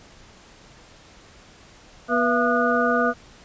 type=harmonic tone with a mistuned harmonic; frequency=243.6 Hz; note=B3; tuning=24 cents flat; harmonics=1 / 2 / 3 / 5 / 6; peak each=-24 / -24 / -24 / -24 / -24 dBFS; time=2.08-3.14 s; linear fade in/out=50 ms; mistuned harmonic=3; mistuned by=-130 cents; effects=pink hiss -49 dBFS RMS until 3.44 s + resampled to 16000 Hz